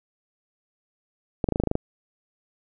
clicks, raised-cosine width 2 ms, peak -9 dBFS, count 9, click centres 1.442 / 1.488 / 1.523 / 1.559 / 1.6 / 1.637 / 1.673 / 1.714 / 1.754 s, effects none

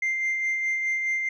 sine tone with tremolo, 2093 Hz, C7, in tune, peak -20 dBFS, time 0.02-1.29 s, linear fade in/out 5 ms, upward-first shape sine, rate 4.8 Hz, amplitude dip 40%, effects tanh soft clip ceiling -21 dBFS

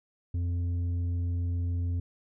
triangle tone with tanh clipping, 87.3 Hz, F2, in tune, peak -28 dBFS, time 0.34-2 s, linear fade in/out 5 ms, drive 10 dB, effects none

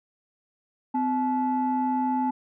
sine tone pair together, 256.1 / 863 Hz, C4 / A5, -37 / -34 cents, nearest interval octave + major sixth, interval 2103 cents, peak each -24 dBFS, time 0.94-2.31 s, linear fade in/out 10 ms, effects tanh soft clip ceiling -17 dBFS

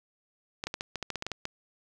clicks, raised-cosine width 0.2 ms, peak -16 dBFS, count 12, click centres 0.639 / 0.67 / 0.741 / 0.809 / 0.957 / 1.027 / 1.103 / 1.157 / 1.224 / 1.266 / 1.317 / 1.454 s, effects none

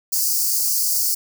white high-pass noise, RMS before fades -20 dBFS, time 0.12-1.15 s, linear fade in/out 10 ms, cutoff 4500 Hz, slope 96 dB/octave, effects none

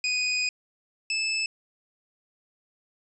25% pulse tone pair in turn, 2489 / 2621 Hz, D#7 / E7, 0 / -11 cents, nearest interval minor second, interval 89 cents, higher second, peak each -20 / -21 dBFS, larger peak first, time 0.04-0.49 / 1.1-1.46 s, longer first, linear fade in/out 2 ms, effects resampled to 22050 Hz

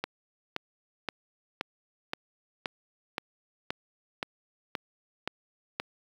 click train, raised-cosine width 0.3 ms, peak -14 dBFS, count 12, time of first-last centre 0.04-5.799 s, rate 1.91 Hz, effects high-pass 150 Hz 12 dB/octave + 8-bit

